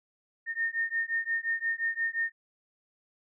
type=beating tone pair; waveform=sine; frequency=1826 / 1831.7 Hz; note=A#6 / A#6; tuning=-36 / -31 cents; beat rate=5.7 Hz; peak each=-31 dBFS; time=0.46-2.32 s; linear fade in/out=50 ms; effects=none